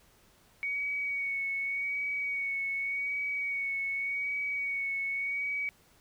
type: tone with vibrato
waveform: sine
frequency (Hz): 2238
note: C#7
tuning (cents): +16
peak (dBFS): -30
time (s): 0.63-5.69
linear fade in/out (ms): 0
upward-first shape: sine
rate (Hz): 0.86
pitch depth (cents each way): 25
effects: pink hiss -63 dBFS RMS until 6 s